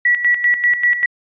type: tone with tremolo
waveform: sine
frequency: 1941 Hz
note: B6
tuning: 31 cents flat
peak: -10 dBFS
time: 0.05-1.06 s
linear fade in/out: 5 ms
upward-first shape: square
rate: 5.1 Hz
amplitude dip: 65%
effects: resampled to 8000 Hz